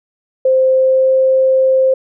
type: tone with pitch glide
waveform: sine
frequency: 522 to 525.3 Hz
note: C5 to C5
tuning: -4 to +7 cents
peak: -8 dBFS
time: 0.45-1.94 s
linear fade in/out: 5 ms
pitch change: +11 cents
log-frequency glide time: 0.69-1.15 s
effects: none

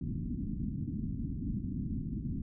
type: low-pass noise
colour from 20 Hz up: white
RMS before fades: -36 dBFS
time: 0.01-2.42 s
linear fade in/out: 5 ms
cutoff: 270 Hz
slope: 48 dB/octave
effects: none

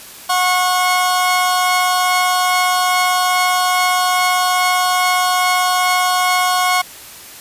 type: tone pair together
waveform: sawtooth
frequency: 728.8 / 1092 Hz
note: F#5 / C#6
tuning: -26 / -26 cents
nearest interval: perfect fifth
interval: 700 cents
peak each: -12 dBFS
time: 0.29-6.82 s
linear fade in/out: 10 ms
effects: white hiss -36 dBFS RMS until 7.4 s + resampled to 32000 Hz

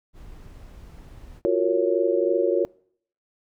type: noise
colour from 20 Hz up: brown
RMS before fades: -43 dBFS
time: 0.13-1.42 s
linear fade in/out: 50 ms
type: chord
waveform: sine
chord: Gb major seventh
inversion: third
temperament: just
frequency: 346.9 / 370 / 462.5 / 555 Hz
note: F4 / Gb4 / Bb4 / Db5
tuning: -12 / 0 / -14 / +2 cents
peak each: -24 dBFS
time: 1.45-2.65 s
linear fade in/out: 0 ms
effects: noise-tail reverb RT60 0.6 s tail -24 dB re dry

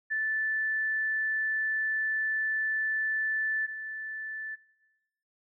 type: tone pair in turn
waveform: sine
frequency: 1755 / 1755 Hz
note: A6 / A6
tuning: -5 / -5 cents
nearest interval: unison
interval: 0 cents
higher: neither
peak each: -27 / -35 dBFS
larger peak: first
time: 0.1-3.67 / 3.67-4.56 s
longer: first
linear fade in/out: 20 ms
effects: noise-tail reverb RT60 1.0 s tail -18 dB re dry

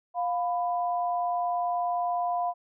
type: tone pair together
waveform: sine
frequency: 704.4 / 995 Hz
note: F5 / B5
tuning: +15 / +13 cents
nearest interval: tritone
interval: 598 cents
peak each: -26 / -32 dBFS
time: 0.14-2.54 s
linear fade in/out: 50 ms
effects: none

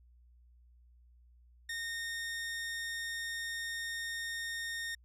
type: tone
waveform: sawtooth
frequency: 1840 Hz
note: A#6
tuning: 23 cents flat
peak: -33 dBFS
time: 1.69-4.95 s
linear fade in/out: 5 ms
effects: added 60 Hz sine -59 dBFS peak until 5.04 s + low-pass 11000 Hz 12 dB/octave

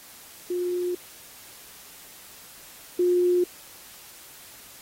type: tone pair in turn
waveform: sine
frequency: 356.3 / 356.3 Hz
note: F4 / F4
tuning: +35 / +35 cents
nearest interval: unison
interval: 0 cents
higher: neither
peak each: -24 / -18 dBFS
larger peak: second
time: 0.5-0.95 / 2.99-3.44 s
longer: neither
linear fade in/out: 5 ms
effects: white hiss -47 dBFS RMS until 4.81 s + AAC 48 kbps

